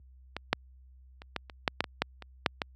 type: clicks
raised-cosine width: 0.3 ms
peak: -18 / -7 / -29 / -15 / -27 / -8 / -9 / -18 / -9 / -27 / -6 / -13 dBFS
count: 12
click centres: 0.366 / 0.53 / 1.219 / 1.363 / 1.498 / 1.678 / 1.806 / 1.842 / 2.02 / 2.223 / 2.462 / 2.618 s
effects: added 64 Hz sine -44 dBFS peak until 2.75 s + high-pass 100 Hz 12 dB/octave